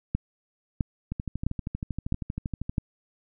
two click trains, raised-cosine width 5 ms, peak -12 / -18 dBFS, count 5 / 21, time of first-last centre 0.15-2.782 / 1.12-2.695 s, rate 1.52 / 12.7 Hz, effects none

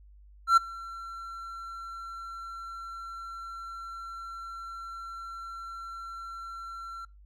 triangle tone with ADSR envelope, 1356 Hz, E6, 49 cents sharp, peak -12 dBFS, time 0.47-7.05 s, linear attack 100 ms, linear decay 11 ms, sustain -24 dB, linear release 4 ms, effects noise-tail reverb RT60 0.2 s tail -22 dB re dry + added 50 Hz sine -51 dBFS peak until 7.25 s

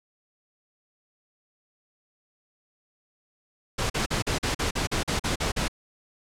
pink noise bursts, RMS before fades -26 dBFS, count 12, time 3.78-5.682 s, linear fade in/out 10 ms, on 120 ms, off 42 ms, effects low-pass 8000 Hz 12 dB/octave

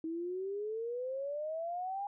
sine exponential sweep, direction up, 318.5 to 818 Hz, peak -35 dBFS, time 0.04-2.07 s, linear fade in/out 2 ms, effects none

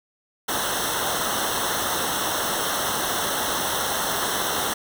pink noise with comb filter, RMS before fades -25 dBFS, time 0.48-4.74 s, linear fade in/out 10 ms, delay 0.42 ms, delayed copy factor -0.95, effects none

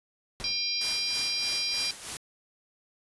pink noise with exponential decay, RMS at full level -37 dBFS, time 0.4-0.72 s, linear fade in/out 0 ms, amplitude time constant 68 ms
harmonic tone, 798 Hz, G5, 31 cents sharp, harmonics 3 / 4 / 5 / 6 / 7, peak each -35 / -41 / -36 / -30 / -34 dBFS, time 0.44-1.91 s, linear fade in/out 2 ms
white noise with tremolo, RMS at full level -35 dBFS, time 0.81-2.17 s, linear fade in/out 2 ms, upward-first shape sine, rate 3.2 Hz, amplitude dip 65%
effects resampled to 24000 Hz

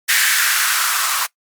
violet noise with band-pass filter sweep, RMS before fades -17 dBFS, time 0.08-1.27 s, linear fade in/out 20 ms, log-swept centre 1800 to 1100 Hz, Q 3.5, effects noise-tail reverb RT60 0.1 s tail -20 dB re dry + Opus 48 kbps

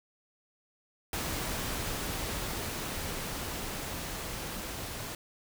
pink noise with level ramp, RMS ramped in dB -34 to -39 dBFS, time 1.13-5.15 s, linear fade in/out 2 ms, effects none

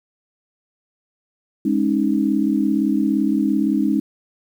sine chord, Ab suspended fourth, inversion none, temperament equal with one note detuned, 207.7 / 273.5 / 311.1 Hz, Ab3 / Db4 / Eb4, 0 / -23 / 0 cents, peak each -20 dBFS, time 1.65-4 s, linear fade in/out 5 ms, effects 8-bit

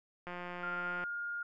click train, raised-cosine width 0.5 ms, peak -28 dBFS, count 137, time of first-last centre 0.27-1.038 s, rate 177 Hz
sine tone with pitch glide, 1396.9 to 1416.4 Hz, F6 to F6, 0 to +24 cents, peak -36 dBFS, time 0.63-1.43 s, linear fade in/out 5 ms, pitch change +24 cents, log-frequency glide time 0.76-0.95 s
effects none

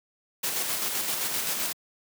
white noise with tremolo, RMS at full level -28 dBFS, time 0.43-1.73 s, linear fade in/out 10 ms, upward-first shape square, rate 7.7 Hz, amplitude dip 30%, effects high-pass 150 Hz 12 dB/octave

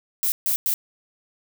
violet noise bursts at uneven times, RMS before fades -22 dBFS, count 3, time 0.23-0.32 / 0.46-0.56 / 0.66-0.74 s, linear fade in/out 0 ms, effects none

